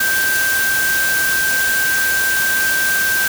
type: tone in noise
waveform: sine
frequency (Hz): 1568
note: G6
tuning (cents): 0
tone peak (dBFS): -15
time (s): 0-3.28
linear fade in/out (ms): 5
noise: white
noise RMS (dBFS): -21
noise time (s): 0-3.28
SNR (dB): +3
effects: none